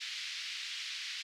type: band-pass noise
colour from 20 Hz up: white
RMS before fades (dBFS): -41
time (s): 0-1.23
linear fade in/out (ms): 20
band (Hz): 1900 to 4700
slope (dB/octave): 24
effects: none